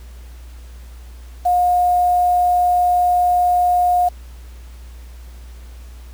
sine tone with quantisation, 715 Hz, F5, 41 cents sharp, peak -12 dBFS, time 1.45-4.09 s, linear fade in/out 10 ms, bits 6, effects added 60 Hz sine -34 dBFS peak until 6.13 s + pink hiss -49 dBFS RMS until 6.13 s

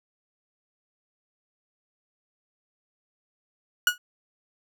30% pulse tone with exponential decay, 1456 Hz, F#6, 28 cents flat, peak -11 dBFS, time 3.87-3.98 s, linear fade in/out 2 ms, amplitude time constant 22 ms, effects none

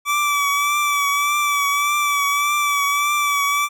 25% pulse tone with vibrato, 1154 Hz, D6, 31 cents flat, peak -13 dBFS, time 0.05-3.69 s, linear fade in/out 50 ms, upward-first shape triangle, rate 1.7 Hz, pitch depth 39 cents each way, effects none

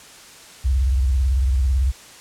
sine tone with vibrato, 65.41 Hz, C2, in tune, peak -15 dBFS, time 0.64-1.92 s, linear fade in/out 20 ms, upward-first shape sine, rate 18 Hz, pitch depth 190 cents each way, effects white hiss -43 dBFS RMS until 2.2 s + low-pass 9000 Hz 12 dB/octave

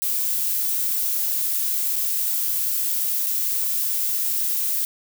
violet noise with dropouts, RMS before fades -23 dBFS, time 0.02-4.85 s, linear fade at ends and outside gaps 0 ms, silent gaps 1.957-1.962 / 3.262-3.267 s, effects none

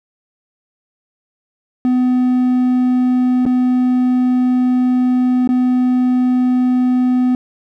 triangle tone with dropouts, 251.4 Hz, B3, 31 cents sharp, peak -9 dBFS, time 1.85-7.35 s, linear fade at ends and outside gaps 1 ms, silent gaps 3.454-3.462 / 5.475-5.49 s, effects none

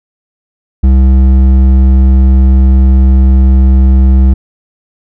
triangle tone with hard clipping, 65.41 Hz, C2, in tune, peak -4 dBFS, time 0.83-4.34 s, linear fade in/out 10 ms, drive 12 dB, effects none

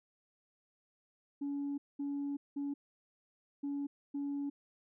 sine tone bursts at uneven times, 283.2 Hz, C#4, 37 cents sharp, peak -33 dBFS, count 5, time 1.41-1.78 / 1.99-2.37 / 2.56-2.74 / 3.63-3.87 / 4.14-4.5 s, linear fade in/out 10 ms, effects tanh soft clip ceiling -32 dBFS

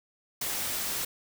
white noise, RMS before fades -32 dBFS, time 0.41-1.05 s, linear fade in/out 5 ms, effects none

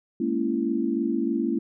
sine chord, A# half-diminished seventh, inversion third, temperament just, 209.8 / 233.1 / 279.7 / 335.6 Hz, G#3 / A#3 / C#4 / E4, +18 / 0 / +16 / +31 cents, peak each -31 / -27 / -28 / -27 dBFS, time 0.2-1.59 s, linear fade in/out 5 ms, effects none

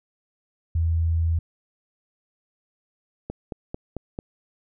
sine tone, 82.41 Hz, E2, in tune, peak -19 dBFS, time 0.75-1.39 s, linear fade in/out 5 ms
click train, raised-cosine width 2 ms, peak -17 dBFS, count 5, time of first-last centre 3.3-4.189 s, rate 4.5 Hz
effects none

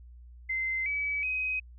sine tone with pitch steps, 2072 / 2286 / 2522 Hz, C7 / D7 / D#7, -17 / -47 / +23 cents, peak -28 dBFS, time 0.49-1.6 s, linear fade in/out 10 ms, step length 370 ms, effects added 60 Hz sine -47 dBFS peak until 1.78 s

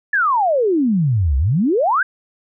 sine exponential two-way sweep, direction down then up, 1769 to 62.9 to 1650 Hz, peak -13 dBFS, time 0.13-2.03 s, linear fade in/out 5 ms, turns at 1.37 s, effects none

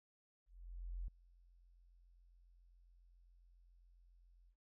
sine tone with ADSR envelope, 43.65 Hz, F1, in tune, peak -40 dBFS, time 0.46-4.56 s, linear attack 620 ms, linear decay 3 ms, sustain -24 dB, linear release 76 ms, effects none

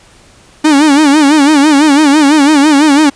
45% pulse tone with vibrato, 293.7 Hz, D4, in tune, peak -4 dBFS, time 0.64-3.1 s, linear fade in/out 10 ms, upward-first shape sine, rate 6 Hz, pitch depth 120 cents each way, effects pink hiss -42 dBFS RMS until 3.15 s + resampled to 22050 Hz

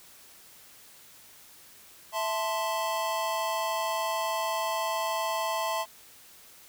square chord, A minor, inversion second, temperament equal, 659.3 / 880 / 1046.5 Hz, E5 / A5 / C6, 0 / 0 / 0 cents, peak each -33 dBFS, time 2.12-5.86 s, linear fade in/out 50 ms, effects white hiss -53 dBFS RMS until 6.68 s

